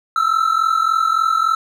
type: tone pair together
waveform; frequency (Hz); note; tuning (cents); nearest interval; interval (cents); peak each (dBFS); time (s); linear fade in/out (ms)
triangle; 1300 / 1343.5; E6 / E6; -24 / +33; minor second; 57; -15 / -15; 0.16-1.55; 2
effects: none